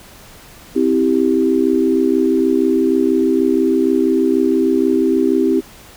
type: chord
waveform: sine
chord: C major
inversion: none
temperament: equal with one note detuned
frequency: 261.6 / 325.7 / 392 Hz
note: C4 / E4 / G4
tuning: 0 / -21 / 0 cents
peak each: -16 dBFS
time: 0.75-5.61 s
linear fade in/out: 20 ms
effects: pink hiss -41 dBFS RMS until 5.96 s